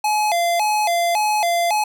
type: tone with vibrato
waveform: square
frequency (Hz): 764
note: G5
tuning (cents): -45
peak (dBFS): -17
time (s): 0.04-1.84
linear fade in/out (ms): 5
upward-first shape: square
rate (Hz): 1.8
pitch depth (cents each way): 180
effects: none